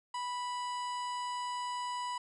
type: harmonic tone with a mistuned harmonic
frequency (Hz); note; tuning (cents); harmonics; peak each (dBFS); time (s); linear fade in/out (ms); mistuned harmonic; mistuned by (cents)
985; B5; -5; 1 / 2 / 3 / 4 / 5 / 7 / 8 / 9 / 10; -35 / -49 / -47 / -56 / -51 / -57 / -54 / -60 / -62; 0.14-2.18; 5; 9; -46
effects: none